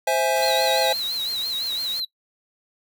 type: chord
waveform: square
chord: C augmented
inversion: none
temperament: equal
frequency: 523.3 / 659.3 / 830.6 Hz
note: C5 / E5 / G#5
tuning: 0 / 0 / 0 cents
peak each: -24 dBFS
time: 0.07-0.93 s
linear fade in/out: 5 ms
type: noise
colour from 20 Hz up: white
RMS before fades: -38 dBFS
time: 0.36-2 s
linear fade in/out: 0 ms
type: tone with vibrato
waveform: triangle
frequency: 4000 Hz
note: B7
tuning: 21 cents sharp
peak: -23 dBFS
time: 0.42-2.05 s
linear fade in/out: 5 ms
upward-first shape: sine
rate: 5.9 Hz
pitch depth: 94 cents each way
effects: noise-tail reverb RT60 0.1 s tail -21 dB re dry